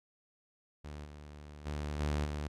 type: tone with level steps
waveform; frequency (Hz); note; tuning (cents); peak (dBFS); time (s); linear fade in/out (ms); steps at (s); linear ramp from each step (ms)
sawtooth; 74.1; D2; +16; -39 / -44 / -32 / -27 / -32; 0.84-2.48; 10; 1.04 / 1.65 / 1.99 / 2.24; 20
effects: low-pass 8000 Hz 12 dB/octave